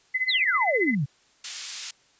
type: tone with tremolo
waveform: sine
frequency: 2031 Hz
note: B6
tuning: 48 cents sharp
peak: -20 dBFS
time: 0.14-0.95 s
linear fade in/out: 10 ms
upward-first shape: sine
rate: 15 Hz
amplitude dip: 85%
type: exponential sweep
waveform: sine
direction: down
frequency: 4400 to 124.7 Hz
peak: -22 dBFS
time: 0.28-1.06 s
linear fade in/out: 20 ms
type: high-pass noise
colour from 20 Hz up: pink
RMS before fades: -34 dBFS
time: 1.44-1.91 s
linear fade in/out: 5 ms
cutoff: 3200 Hz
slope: 12 dB/octave
effects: white hiss -61 dBFS RMS until 2.19 s + resampled to 16000 Hz